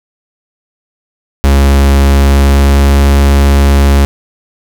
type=tone with pitch glide; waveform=45% pulse; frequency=69.3 to 69.82 Hz; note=C#2 to C#2; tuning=0 to +13 cents; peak=-4 dBFS; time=1.44-4.05 s; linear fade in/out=0 ms; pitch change=+13 cents; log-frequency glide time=2.03-3.01 s; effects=none